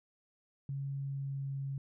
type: tone with pitch glide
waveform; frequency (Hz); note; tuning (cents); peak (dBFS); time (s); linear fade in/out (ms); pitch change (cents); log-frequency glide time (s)
sine; 138.3 to 137.19; C#3 to C#3; -4 to -18; -35; 0.69-1.78; 2; -14; 0.95-1.57
effects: none